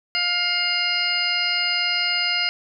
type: harmonic tone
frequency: 707 Hz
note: F5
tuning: 21 cents sharp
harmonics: 1 / 2 / 3 / 4 / 6 / 7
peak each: -34 / -29 / -25 / -25 / -28 / -25 dBFS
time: 0.15-2.49 s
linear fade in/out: 0 ms
effects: none